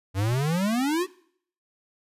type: exponential sweep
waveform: square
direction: up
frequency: 92.1 to 385.8 Hz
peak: -23 dBFS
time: 0.14-1.07 s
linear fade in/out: 50 ms
type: noise with exponential decay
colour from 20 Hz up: brown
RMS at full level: -32 dBFS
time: 0.31-0.38 s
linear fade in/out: 5 ms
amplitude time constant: 15 ms
effects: noise-tail reverb RT60 0.6 s tail -20 dB re dry + resampled to 32000 Hz